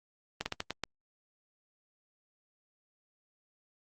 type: slowing click train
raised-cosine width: 0.2 ms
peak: -15 dBFS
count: 6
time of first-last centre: 0.41-0.837 s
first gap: 50 ms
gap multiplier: 1.27
effects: Opus 32 kbps